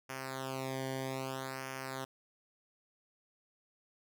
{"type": "tone with flanger", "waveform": "sawtooth", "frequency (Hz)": 132.5, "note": "C3", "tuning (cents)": 22, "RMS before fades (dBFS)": -40, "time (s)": [0.09, 2.05], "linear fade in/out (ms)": 10, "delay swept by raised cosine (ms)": [0.25, 0.77], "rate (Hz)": 0.62, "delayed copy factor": -0.95, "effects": []}